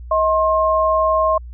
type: tone pair together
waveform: sine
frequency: 635.1 / 1067 Hz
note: D#5 / C6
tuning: +35 / +34 cents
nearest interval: major sixth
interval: 899 cents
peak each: -16 dBFS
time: 0.11-1.38 s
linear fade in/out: 5 ms
effects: added 60 Hz sine -31 dBFS peak until 1.53 s